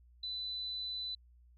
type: tone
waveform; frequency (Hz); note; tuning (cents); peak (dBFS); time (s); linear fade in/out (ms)
sine; 3997; B7; +20; -37; 0.23-1.15; 5
effects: added 60 Hz sine -59 dBFS peak until 1.57 s